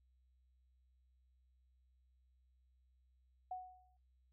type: tone with exponential decay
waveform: sine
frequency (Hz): 738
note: F#5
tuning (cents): -5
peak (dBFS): -39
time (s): 3.51-3.97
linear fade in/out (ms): 5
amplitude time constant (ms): 100
effects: noise-tail reverb RT60 0.3 s tail -24 dB re dry + added 63 Hz sine -70 dBFS peak until 4.32 s